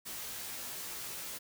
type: noise with comb filter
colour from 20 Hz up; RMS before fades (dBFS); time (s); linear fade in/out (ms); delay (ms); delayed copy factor
white; -42; 0.05-1.39; 20; 16; +0.85
effects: none